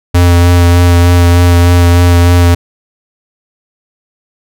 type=tone with vibrato; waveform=square; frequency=87.31 Hz; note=F2; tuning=in tune; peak=-4 dBFS; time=0.14-2.55 s; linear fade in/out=10 ms; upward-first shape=sine; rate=3.3 Hz; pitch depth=16 cents each way; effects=none